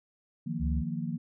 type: chord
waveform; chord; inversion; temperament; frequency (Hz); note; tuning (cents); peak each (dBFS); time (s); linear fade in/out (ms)
sine; Eb suspended second; none; equal; 155.56 / 174.61 / 233.1; Eb3 / F3 / Bb3; 0 / 0 / 0; -35; 0.46-1.18; 10
type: tone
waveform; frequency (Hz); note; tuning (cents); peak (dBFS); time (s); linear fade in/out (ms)
sine; 71.3; C#2; +49; -27; 0.59-0.84; 50
effects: none